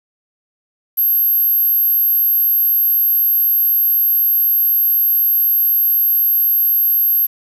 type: tone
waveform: sine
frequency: 12544 Hz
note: G9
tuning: in tune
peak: -9 dBFS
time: 0.97-7.27 s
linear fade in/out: 20 ms
effects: tanh soft clip ceiling -10 dBFS + 7-bit

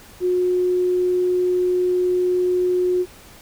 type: tone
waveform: sine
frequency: 361.9 Hz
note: F#4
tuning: 38 cents flat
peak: -16 dBFS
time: 0.2-3.06 s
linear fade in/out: 50 ms
effects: pink hiss -45 dBFS RMS until 3.41 s

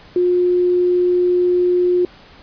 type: tone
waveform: sine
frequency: 357.4 Hz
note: F4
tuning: 40 cents sharp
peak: -12 dBFS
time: 0.16-2.05 s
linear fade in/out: 2 ms
effects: pink hiss -44 dBFS RMS until 2.42 s + resampled to 11025 Hz

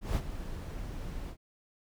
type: noise with ADSR envelope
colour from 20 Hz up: brown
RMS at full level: -27 dBFS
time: 0.01-1.37 s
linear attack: 150 ms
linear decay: 46 ms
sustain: -12 dB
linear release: 79 ms
effects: none

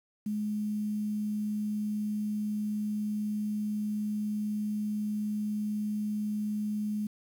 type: tone with quantisation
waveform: sine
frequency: 210.4 Hz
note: G#3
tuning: 23 cents sharp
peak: -29 dBFS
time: 0.26-7.07 s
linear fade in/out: 5 ms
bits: 9
effects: none

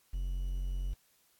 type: tone with quantisation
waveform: triangle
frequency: 45.23 Hz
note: F#1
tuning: 39 cents flat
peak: -30 dBFS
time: 0.13-0.94 s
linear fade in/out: 10 ms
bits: 10
effects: white hiss -69 dBFS RMS until 1.39 s + AAC 64 kbps

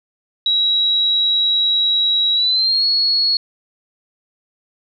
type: tone with pitch glide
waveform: sine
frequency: 3870 to 4344 Hz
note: B7 to C#8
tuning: -36 to -36 cents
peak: -13 dBFS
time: 0.46-3.37 s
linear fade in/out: 2 ms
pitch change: +200 cents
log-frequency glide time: 2.34-2.85 s
effects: none

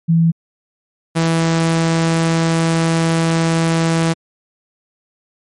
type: tone pair in turn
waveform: sine / sawtooth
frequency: 165.4 / 164.35 Hz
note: E3 / E3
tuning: +6 / -5 cents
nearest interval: unison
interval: 11 cents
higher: first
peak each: -9 dBFS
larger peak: neither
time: 0.08-0.32 / 1.15-4.14 s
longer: second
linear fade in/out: 20 ms
effects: MP3 48 kbps

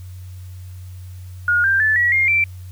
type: tone with pitch steps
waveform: sine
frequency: 1434 / 1582 / 1745.2 / 1925.2 / 2124 / 2343 Hz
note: F6 / G6 / A6 / B6 / C7 / D7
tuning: +45 / +15 / -15 / -45 / +25 / -5 cents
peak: -13 dBFS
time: 1.48-2.44 s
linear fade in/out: 2 ms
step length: 160 ms
effects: added 91 Hz sine -32 dBFS peak until 2.71 s + white hiss -52 dBFS RMS until 2.71 s

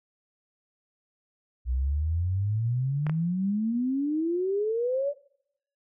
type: exponential sweep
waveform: sine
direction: up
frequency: 60 to 587.3 Hz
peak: -24 dBFS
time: 1.65-5.14 s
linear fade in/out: 50 ms
type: clicks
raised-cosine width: 0.5 ms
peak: -20 dBFS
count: 2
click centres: 3.067 / 3.096 s
effects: noise-tail reverb RT60 0.7 s tail -21 dB re dry

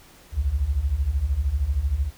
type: beating tone pair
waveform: sine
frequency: 61 / 74 Hz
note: B1 / D2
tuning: -21 / +14 cents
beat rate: 13 Hz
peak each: -25 / -22 dBFS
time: 0.32-2.11 s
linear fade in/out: 50 ms
effects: pink hiss -51 dBFS RMS until 2.17 s

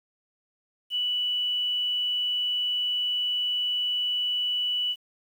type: tone with quantisation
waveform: sine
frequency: 2960 Hz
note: F#7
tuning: in tune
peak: -24 dBFS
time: 0.9-4.96 s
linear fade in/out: 50 ms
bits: 9
effects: none

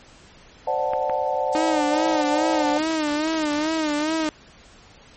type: chord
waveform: sine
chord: D dominant seventh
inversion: third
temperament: equal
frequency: 523.3 / 587.3 / 740 / 880 Hz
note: C5 / D5 / F#5 / A5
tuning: 0 / 0 / 0 / 0 cents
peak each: -26 dBFS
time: 0.67-2.78 s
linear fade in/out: 5 ms
type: clicks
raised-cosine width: 0.5 ms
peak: -16 dBFS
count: 2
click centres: 0.935 / 1.097 s
type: noise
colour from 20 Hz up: blue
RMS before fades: -34 dBFS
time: 1.52-1.66 s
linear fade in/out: 10 ms
type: tone with vibrato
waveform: sawtooth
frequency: 307.9 Hz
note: D#4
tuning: 18 cents flat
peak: -17 dBFS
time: 1.55-4.29 s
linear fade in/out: 0 ms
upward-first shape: sine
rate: 2.4 Hz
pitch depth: 81 cents each way
effects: pink hiss -49 dBFS RMS until 5.16 s + MP3 32 kbps

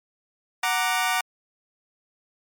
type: chord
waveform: 20% pulse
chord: Gb augmented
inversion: none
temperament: equal with one note detuned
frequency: 740 / 932.3 / 1179.4 Hz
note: Gb5 / Bb5 / D6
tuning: 0 / 0 / +7 cents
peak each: -20 / -22 / -22 dBFS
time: 0.63-1.21 s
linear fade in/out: 5 ms
effects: MP3 96 kbps

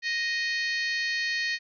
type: harmonic tone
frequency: 622.3 Hz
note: D#5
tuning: in tune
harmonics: 3 / 4 / 5 / 6 / 7 / 8 / 9 / 10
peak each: -28 / -34 / -41 / -41 / -33 / -44 / -47 / -48 dBFS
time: 0.02-1.59 s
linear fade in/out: 50 ms
effects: none

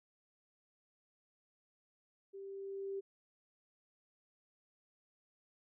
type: tone with level ramp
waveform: sine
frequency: 392 Hz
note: G4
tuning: in tune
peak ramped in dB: -46 to -37 dBFS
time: 2.33-3.01 s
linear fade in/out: 20 ms
effects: none

